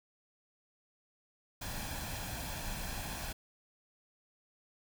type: noise with comb filter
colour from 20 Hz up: pink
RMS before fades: -40 dBFS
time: 1.61-3.33 s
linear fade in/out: 10 ms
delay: 1.2 ms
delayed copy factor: +0.55
effects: none